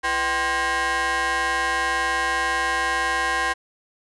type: ring-modulated tone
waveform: 25% pulse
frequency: 278.1 Hz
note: C#4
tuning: 6 cents sharp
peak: -14 dBFS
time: 0.03-3.54 s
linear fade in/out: 20 ms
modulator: 1330 Hz
effects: resampled to 24000 Hz